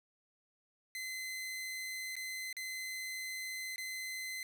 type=tone with dropouts; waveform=sawtooth; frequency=2049 Hz; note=C7; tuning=37 cents flat; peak=-36 dBFS; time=0.95-4.43 s; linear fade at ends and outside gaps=1 ms; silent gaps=2.155-2.165 / 2.528-2.567 / 3.76-3.78 s; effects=none